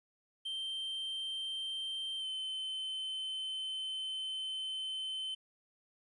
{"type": "tone with pitch glide", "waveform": "triangle", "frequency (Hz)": [3136, 3070], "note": ["G7", "G7"], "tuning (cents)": [0, -37], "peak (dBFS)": -35, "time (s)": [0.45, 5.35], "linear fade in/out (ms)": 10, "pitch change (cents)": -37, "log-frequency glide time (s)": [2.19, 2.25], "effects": ["resampled to 24000 Hz", "12-bit"]}